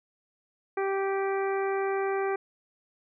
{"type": "harmonic tone", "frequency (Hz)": 390.3, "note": "G4", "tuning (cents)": -8, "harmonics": [1, 2, 3, 4, 5, 6], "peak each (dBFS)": [-27, -33, -37, -39, -41, -43], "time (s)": [0.77, 2.36], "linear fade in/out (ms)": 5, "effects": []}